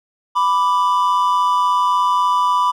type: tone pair together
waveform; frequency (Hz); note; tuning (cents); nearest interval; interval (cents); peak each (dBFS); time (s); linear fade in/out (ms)
triangle; 991.2 / 1174.7; B5 / D6; +6 / 0; minor third; 294; -13 / -16; 0.35-2.72; 20
effects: none